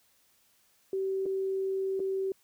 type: tone with dropouts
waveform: sine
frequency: 384.5 Hz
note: G4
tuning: 33 cents flat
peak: -28 dBFS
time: 0.93-2.32 s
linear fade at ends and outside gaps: 2 ms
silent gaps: 1.257-1.262 / 1.995-2.001 s
effects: white hiss -67 dBFS RMS until 2.43 s